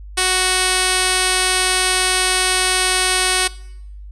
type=tone with low-pass filter; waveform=5% pulse; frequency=370.4 Hz; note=F#4; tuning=2 cents sharp; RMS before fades=-17 dBFS; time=0.17-3.48 s; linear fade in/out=10 ms; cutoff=8300 Hz; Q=9.4; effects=noise-tail reverb RT60 0.8 s tail -21 dB re dry + added 50 Hz sine -32 dBFS peak until 4.11 s